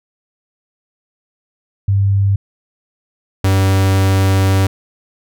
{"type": "tone pair in turn", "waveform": ["sine", "45% pulse"], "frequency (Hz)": [99, 96.24], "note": ["G2", "G2"], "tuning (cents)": [18, -31], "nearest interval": "unison", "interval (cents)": 49, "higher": "first", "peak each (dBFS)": -10, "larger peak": "neither", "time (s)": [[1.88, 2.36], [3.44, 4.67]], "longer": "second", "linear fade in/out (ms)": 5, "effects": []}